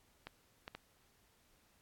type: clicks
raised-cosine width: 0.3 ms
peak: -29 dBFS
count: 3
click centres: 0.27 / 0.679 / 0.75 s
effects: pink hiss -71 dBFS RMS until 1.81 s + AAC 64 kbps